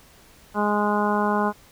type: harmonic tone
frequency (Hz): 207.7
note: G#3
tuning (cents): 0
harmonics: 1 / 2 / 3 / 4 / 5 / 6 / 7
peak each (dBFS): -24 / -27 / -29 / -26 / -26 / -32 / -31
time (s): 0.54-1.53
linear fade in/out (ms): 50
effects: pink hiss -52 dBFS RMS until 1.71 s